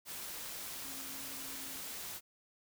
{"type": "tone in noise", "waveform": "sine", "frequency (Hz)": 269.2, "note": "C4", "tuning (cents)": 49, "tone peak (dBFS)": -54, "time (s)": [0.81, 1.81], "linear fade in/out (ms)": 50, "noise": "white", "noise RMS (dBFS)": -44, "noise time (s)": [0.05, 2.21], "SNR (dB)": -13, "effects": []}